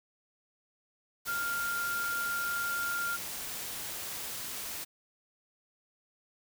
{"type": "tone in noise", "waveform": "sine", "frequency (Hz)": 1397, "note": "F6", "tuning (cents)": 0, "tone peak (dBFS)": -31, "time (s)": [1.27, 3.17], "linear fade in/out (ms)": 20, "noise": "white", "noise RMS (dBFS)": -39, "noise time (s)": [1.25, 4.85], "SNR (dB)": 5, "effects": []}